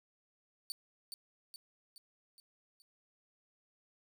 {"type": "tone with echo", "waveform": "sawtooth", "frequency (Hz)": 4539, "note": "C#8", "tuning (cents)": 40, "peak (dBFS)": -35, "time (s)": [0.7, 0.72], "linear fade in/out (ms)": 0, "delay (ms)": 420, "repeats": 5, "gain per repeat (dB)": -5, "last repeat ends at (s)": 2.82, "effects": []}